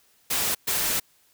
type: noise bursts at uneven times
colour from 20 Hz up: white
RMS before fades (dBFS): -25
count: 2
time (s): 0.3-0.55 / 0.67-1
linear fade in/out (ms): 10
effects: white hiss -62 dBFS RMS until 1.33 s